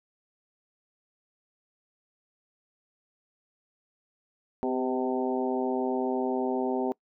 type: harmonic tone with a mistuned harmonic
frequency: 127.9 Hz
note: C3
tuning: 39 cents flat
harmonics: 2 / 3 / 4 / 5 / 6 / 7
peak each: -30 / -30 / -36 / -36 / -35 / -37 dBFS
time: 4.63-6.92 s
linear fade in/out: 0 ms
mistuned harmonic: 3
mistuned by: +36 cents
effects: noise-tail reverb RT60 0.1 s tail -24 dB re dry